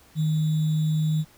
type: tone with sample-and-hold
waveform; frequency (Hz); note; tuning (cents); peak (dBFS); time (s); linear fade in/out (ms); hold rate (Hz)
sine; 155.8; D#3; +3; -20; 0.15-1.25; 50; 3675
effects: pink hiss -55 dBFS RMS until 1.37 s